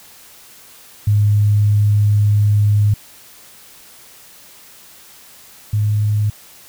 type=tone pair in turn; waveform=sine; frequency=103.83 / 105.22 Hz; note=G#2 / G#2; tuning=0 / +23 cents; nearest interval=unison; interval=23 cents; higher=second; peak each=-10 / -13 dBFS; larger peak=first; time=1.07-2.94 / 5.73-6.3 s; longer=first; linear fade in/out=5 ms; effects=white hiss -43 dBFS RMS until 6.68 s